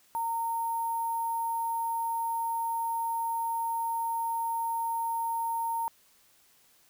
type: tone with sample-and-hold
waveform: sine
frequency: 920 Hz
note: A#5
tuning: 23 cents flat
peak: -28 dBFS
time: 0.15-5.88 s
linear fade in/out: 0 ms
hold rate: 11025 Hz
effects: white hiss -63 dBFS RMS until 6.89 s